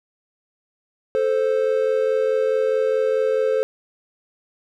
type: tone pair together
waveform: triangle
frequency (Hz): 438.6 / 523.3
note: A4 / C5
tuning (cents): -6 / 0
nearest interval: minor third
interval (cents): 306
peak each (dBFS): -18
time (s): 1.15-3.63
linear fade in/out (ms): 0
effects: none